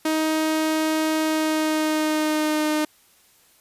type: tone with pitch glide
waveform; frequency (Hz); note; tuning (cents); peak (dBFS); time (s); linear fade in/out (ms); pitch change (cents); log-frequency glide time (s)
sawtooth; 314.1 to 305.5; D#4 to D#4; +16 to -32; -16; 0.05-2.85; 5; -48; 1.22-2.68
effects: white hiss -57 dBFS RMS until 3.6 s + resampled to 32000 Hz